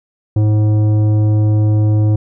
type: tone with tanh clipping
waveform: sine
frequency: 106.5 Hz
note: G#2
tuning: 44 cents sharp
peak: -11 dBFS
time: 0.36-2.16 s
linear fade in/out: 5 ms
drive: 11 dB
effects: none